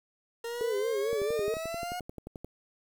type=exponential sweep; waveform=40% pulse; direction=up; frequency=461.7 to 725 Hz; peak=-33 dBFS; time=0.44-2 s; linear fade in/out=5 ms
type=tone with vibrato; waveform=sine; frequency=432.6 Hz; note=A4; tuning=29 cents flat; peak=-28 dBFS; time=0.61-1.54 s; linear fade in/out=0 ms; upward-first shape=sine; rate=4.5 Hz; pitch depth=130 cents each way
type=click train; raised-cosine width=2 ms; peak=-27 dBFS; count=16; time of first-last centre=1.13-2.446 s; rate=11.4 Hz
effects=9-bit